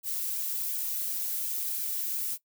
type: noise with flanger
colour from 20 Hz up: violet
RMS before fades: -32 dBFS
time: 0.03-2.38 s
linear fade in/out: 50 ms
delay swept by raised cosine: 1.2 to 3.5 ms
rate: 2.8 Hz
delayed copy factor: +0.6
effects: noise-tail reverb RT60 0.1 s tail -18 dB re dry